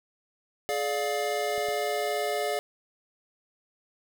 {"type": "chord", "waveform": "square", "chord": "D diminished", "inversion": "second", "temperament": "just", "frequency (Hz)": [422.9, 587.3, 704.8], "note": ["Ab4", "D5", "F5"], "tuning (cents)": [31, 0, 16], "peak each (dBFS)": -32, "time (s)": [0.69, 2.59], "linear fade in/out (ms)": 0}
{"type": "clicks", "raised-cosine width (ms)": 3, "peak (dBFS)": -35, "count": 2, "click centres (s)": [1.58, 1.686]}
{"effects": []}